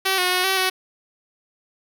5% pulse tone with pitch steps, 382.8 / 363.2 / 365.3 / 382.6 / 373.9 Hz, G4 / F#4 / F#4 / G4 / F#4, -41 / -32 / -22 / -42 / +18 cents, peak -7 dBFS, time 0.05-0.7 s, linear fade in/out 10 ms, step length 130 ms, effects none

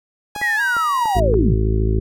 sawtooth tone with pitch glide, 830.6 to 954.1 Hz, G#5 to A#5, 0 to +40 cents, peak -22 dBFS, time 0.35-1.2 s, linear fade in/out 5 ms, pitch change +240 cents, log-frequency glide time 0.56-0.61 s
clicks, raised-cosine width 1 ms, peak -17 dBFS, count 5, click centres 0.362 / 0.415 / 0.767 / 1.056 / 1.341 s
sine linear sweep, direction down, 1975.5 to 82.3 Hz, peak -16 dBFS, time 0.41-1.55 s, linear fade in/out 20 ms
harmonic tone, 53.9 Hz, A1, 35 cents flat, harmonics 1 / 2 / 3 / 4 / 5 / 6 / 7 / 8, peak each -17 / -20 / -31 / -27 / -35 / -30 / -24 / -33 dBFS, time 1.15-2 s, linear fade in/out 10 ms
effects none

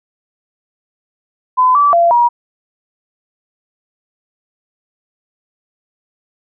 sine tone with pitch steps, 1013 / 1156 / 684 / 955 Hz, B5 / D6 / F5 / A#5, +44 / -28 / -36 / +42 cents, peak -7 dBFS, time 1.57-2.29 s, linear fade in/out 20 ms, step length 180 ms, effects none

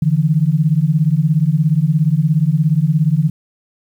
sine beating tone pair, 146.83 / 163.83 Hz, D3 / E3, 0 / -10 cents, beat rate 17 Hz, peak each -14 dBFS, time 0.02-3.3 s, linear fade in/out 5 ms, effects 8-bit

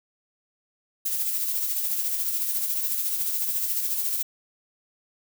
violet noise with tremolo, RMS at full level -25 dBFS, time 1.05-4.23 s, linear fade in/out 10 ms, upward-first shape sine, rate 14 Hz, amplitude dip 40%, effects none

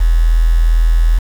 sine tone with quantisation, 41.2 Hz, E1, in tune, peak -7 dBFS, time 0-1.19 s, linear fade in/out 10 ms, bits 5, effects none

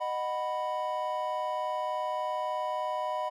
triangle chord, B major, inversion first, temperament just, 617.4 / 740.8 / 987.8 Hz, D#5 / F#5 / B5, -14 / +2 / 0 cents, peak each -32 / -34 / -31 dBFS, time 0-3.3 s, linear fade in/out 20 ms, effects none

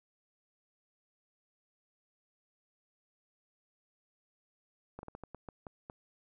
slowing click train, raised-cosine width 1 ms, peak -30 dBFS, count 9, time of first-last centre 4.99-5.899 s, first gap 41 ms, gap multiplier 1.28, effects none

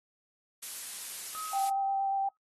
blue noise, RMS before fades -38 dBFS, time 0.62-1.7 s, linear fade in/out 10 ms
sine tone with exponential decay, 1271 Hz, D#6, 36 cents sharp, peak -35 dBFS, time 1.35-2.37 s, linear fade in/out 0 ms, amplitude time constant 220 ms
sine tone with vibrato, 784 Hz, G5, in tune, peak -27 dBFS, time 1.53-2.29 s, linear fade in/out 5 ms, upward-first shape square, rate 8.5 Hz, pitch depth 8 cents each way
effects noise-tail reverb RT60 0.1 s tail -24 dB re dry + AAC 32 kbps

